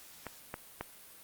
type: clicks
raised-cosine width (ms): 0.5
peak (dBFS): -24 / -22 / -21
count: 3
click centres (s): 0.267 / 0.541 / 0.81
effects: white hiss -54 dBFS RMS until 1.23 s + Opus 48 kbps